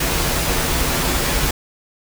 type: noise with comb filter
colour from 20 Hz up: pink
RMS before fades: -19 dBFS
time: 0-1.51 s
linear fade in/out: 5 ms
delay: 9.7 ms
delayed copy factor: -0.5
effects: none